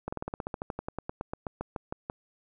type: slowing click train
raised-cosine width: 1 ms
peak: -19 dBFS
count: 22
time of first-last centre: 0.08-2.099 s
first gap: 45 ms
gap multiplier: 1.07
effects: none